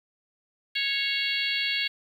harmonic tone with a mistuned harmonic, 554.4 Hz, C#5, in tune, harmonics 3 / 4 / 5 / 6 / 7 / 8, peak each -35 / -30 / -31 / -31 / -34 / -33 dBFS, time 0.75-1.88 s, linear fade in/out 10 ms, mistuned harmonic 4, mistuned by -18 cents, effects 9-bit

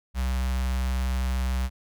square tone with notch filter, 63.8 Hz, C2, 43 cents flat, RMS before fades -26 dBFS, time 0.14-1.7 s, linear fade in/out 50 ms, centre 370 Hz, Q 0.62, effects none

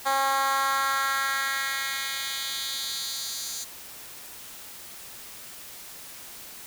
10% pulse tone with high-pass filter sweep, 271.5 Hz, C#4, 36 cents flat, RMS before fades -28 dBFS, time 0.05-3.65 s, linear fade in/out 20 ms, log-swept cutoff 770 to 5900 Hz, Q 1.9, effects white hiss -43 dBFS RMS until 6.66 s

